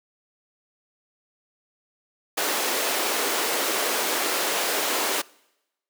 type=high-pass noise; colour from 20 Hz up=pink; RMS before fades=-25 dBFS; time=2.37-5.22 s; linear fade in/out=10 ms; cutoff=340 Hz; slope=24 dB/octave; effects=noise-tail reverb RT60 0.9 s tail -24 dB re dry